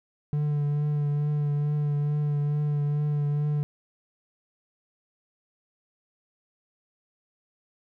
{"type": "tone with vibrato", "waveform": "triangle", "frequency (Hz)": 147, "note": "D3", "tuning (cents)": 2, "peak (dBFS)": -21, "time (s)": [0.33, 3.63], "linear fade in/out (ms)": 0, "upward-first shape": "triangle", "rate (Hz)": 2.3, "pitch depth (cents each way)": 25, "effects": []}